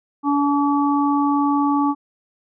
harmonic tone, 285.9 Hz, D4, 46 cents flat, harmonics 1 / 3 / 4, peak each -17 / -22 / -23 dBFS, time 0.23-1.95 s, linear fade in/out 50 ms, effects none

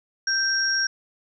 sine tone pair together, 1568 / 5588 Hz, G6 / F8, 0 / 0 cents, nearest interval octave + minor seventh, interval 2200 cents, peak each -23 dBFS, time 0.27-0.87 s, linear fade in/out 5 ms, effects none

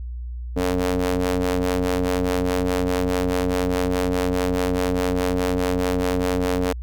sawtooth ring-modulated tone, 91.1 Hz, F#2, 26 cents flat, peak -13 dBFS, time 0.56-6.73 s, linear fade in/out 10 ms, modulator 362 Hz, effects added 60 Hz sine -28 dBFS peak until 6.82 s

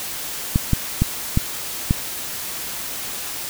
clicks, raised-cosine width 5 ms, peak -3 dBFS, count 5, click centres 0.559 / 0.733 / 1.02 / 1.374 / 1.909 s, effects white hiss -29 dBFS RMS until 3.49 s

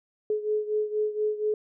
sine beating tone pair, 424.2 / 428.4 Hz, G#4 / A4, +37 / -46 cents, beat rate 4.2 Hz, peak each -26 / -30 dBFS, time 0.3-1.54 s, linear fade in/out 2 ms, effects none

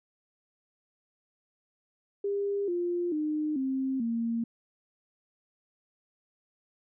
sine tone with pitch steps, 402 / 350 / 304.7 / 265.2 / 230.9 Hz, G4 / F4 / D#4 / C4 / A#3, +44 / +4 / -36 / +23 / -16 cents, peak -27 dBFS, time 2.24-4.44 s, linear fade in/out 5 ms, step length 440 ms, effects none

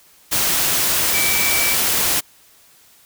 sine tone in noise, 2308 Hz, D7, 31 cents flat, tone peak -21 dBFS, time 1.13-1.75 s, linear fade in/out 20 ms, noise white, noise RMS -18 dBFS, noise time 0.31-2.21 s, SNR -6 dB, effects white hiss -51 dBFS RMS until 3.05 s

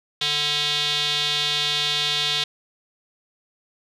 square tone with band-pass filter, 147.7 Hz, D3, 10 cents sharp, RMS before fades -23 dBFS, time 0.21-2.44 s, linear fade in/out 5 ms, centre 3600 Hz, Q 4.5, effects none

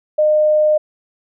sine tone, 610 Hz, D#5, 34 cents flat, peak -10 dBFS, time 0.18-0.78 s, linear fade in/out 10 ms, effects none

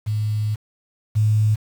sine tone pair in turn, 106.8 / 107.38 Hz, G#2 / A2, +49 / -42 cents, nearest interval unison, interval 9 cents, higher second, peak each -19 / -14 dBFS, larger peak second, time 0.06-0.56 / 1.15-1.56 s, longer first, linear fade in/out 20 ms, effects 7-bit

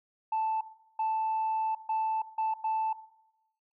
sine tone bursts at uneven times, 880 Hz, A5, in tune, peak -25 dBFS, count 5, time 0.32-0.61 / 0.99-1.75 / 1.89-2.22 / 2.38-2.54 / 2.64-2.93 s, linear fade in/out 5 ms, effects noise-tail reverb RT60 0.9 s tail -18 dB re dry + tanh soft clip ceiling -24 dBFS

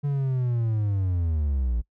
triangle linear sweep, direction down, 145.2 to 55 Hz, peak -20 dBFS, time 0.03-1.82 s, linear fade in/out 20 ms, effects noise-tail reverb RT60 0.1 s tail -23 dB re dry

